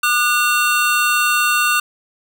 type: tone cluster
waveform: square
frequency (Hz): 1206 / 1465 / 2740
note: D6 / F#6 / F7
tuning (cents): +46 / -18 / -34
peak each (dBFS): -19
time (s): 0.03-1.8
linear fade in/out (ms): 5
effects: none